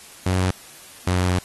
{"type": "tone pair in turn", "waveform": "sawtooth", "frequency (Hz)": [92.5, 90.81], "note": ["F#2", "F#2"], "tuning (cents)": [0, -32], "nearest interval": "unison", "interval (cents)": 32, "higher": "first", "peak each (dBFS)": -14, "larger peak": "neither", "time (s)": [[0.26, 0.51], [1.07, 1.39]], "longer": "second", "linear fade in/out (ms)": 5, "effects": ["white hiss -44 dBFS RMS until 1.44 s", "AAC 32 kbps"]}